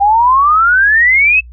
sine exponential sweep, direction up, 787 to 2637 Hz, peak -6 dBFS, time 0-1.41 s, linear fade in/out 20 ms, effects noise-tail reverb RT60 0.1 s tail -26 dB re dry + added 60 Hz sine -31 dBFS peak until 1.52 s

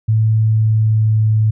sine tone with pitch glide, 110 to 108.8 Hz, A2 to A2, 0 to -19 cents, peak -10 dBFS, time 0.08-1.51 s, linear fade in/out 10 ms, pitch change -19 cents, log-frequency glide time 0.34-1.29 s, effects none

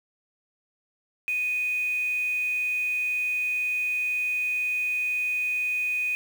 sine tone with quantisation, 2489 Hz, D#7, in tune, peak -24 dBFS, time 1.28-6.15 s, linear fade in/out 0 ms, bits 7, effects none

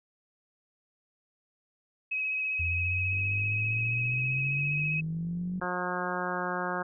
sine tone with vibrato, 2547 Hz, D#7, 40 cents sharp, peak -28 dBFS, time 2.11-5.01 s, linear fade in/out 10 ms, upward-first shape sine, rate 15 Hz, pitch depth 17 cents each way
sine exponential sweep, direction up, 82.41 to 185 Hz, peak -30 dBFS, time 2.59-5.6 s, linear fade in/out 10 ms
click train, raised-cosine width 3 ms, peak -38 dBFS, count 123, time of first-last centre 3.13-5.64 s, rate 48.6 Hz
harmonic tone, 179.8 Hz, F#3, 49 cents flat, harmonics 1 / 2 / 3 / 4 / 5 / 6 / 7 / 8 / 9, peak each -38 / -38 / -38 / -38 / -38 / -38 / -38 / -38 / -38 dBFS, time 5.61-6.83 s, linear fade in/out 10 ms
effects none

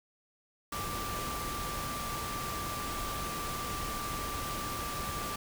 sine tone in noise, 1174.7 Hz, D6, in tune, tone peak -38 dBFS, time 0.72-5.36 s, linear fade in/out 5 ms, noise pink, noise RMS -38 dBFS, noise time 0.72-5.36 s, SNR -3 dB, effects none

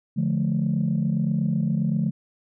sine chord, D minor, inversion none, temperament equal with one note detuned, 146.83 / 174.61 / 216.1 Hz, D3 / F3 / A3, 0 / 0 / -31 cents, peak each -24 dBFS, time 0.16-2.11 s, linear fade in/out 20 ms, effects tanh soft clip ceiling -14 dBFS

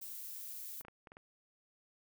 violet noise, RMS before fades -46 dBFS, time 0.01-0.82 s, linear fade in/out 10 ms
clicks, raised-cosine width 0.5 ms, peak -37 dBFS, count 6, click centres 0.81 / 0.85 / 0.883 / 1.072 / 1.119 / 1.169 s
effects none

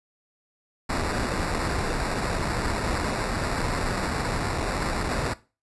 pink noise with sample-and-hold, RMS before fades -27 dBFS, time 0.89-5.34 s, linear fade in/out 10 ms, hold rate 3150 Hz, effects noise-tail reverb RT60 0.3 s tail -17 dB re dry + resampled to 24000 Hz

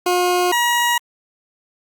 20% pulse tone pair in turn, 358.2 / 956.3 Hz, F4 / A#5, +44 / +44 cents, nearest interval octave + perfect fourth, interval 1700 cents, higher second, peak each -10 dBFS, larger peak neither, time 0.06-0.52 / 0.52-0.98 s, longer neither, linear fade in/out 5 ms, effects Opus 48 kbps

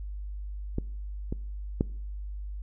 clicks, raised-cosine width 3 ms, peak -16 / -19 / -11 dBFS, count 3, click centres 0.784 / 1.325 / 1.809 s, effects noise-tail reverb RT60 0.6 s tail -23 dB re dry + added 50 Hz sine -34 dBFS peak until 2.62 s

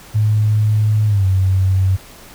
sine tone with pitch glide, 106.9 to 94.69 Hz, A2 to F#2, -49 to +41 cents, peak -11 dBFS, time 0.14-1.97 s, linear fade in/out 20 ms, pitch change -210 cents, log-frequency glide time 1.07-1.26 s, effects pink hiss -40 dBFS RMS until 2.34 s

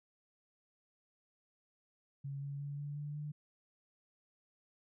sine tone with pitch steps, 139.2 / 141.06 / 142.95 / 144.86 / 146.8 / 148.76 Hz, C#3 / C#3 / D3 / D3 / D3 / D3, +8 / +31 / -46 / -23 / 0 / +23 cents, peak -39 dBFS, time 2.24-3.32 s, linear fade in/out 10 ms, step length 180 ms, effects none

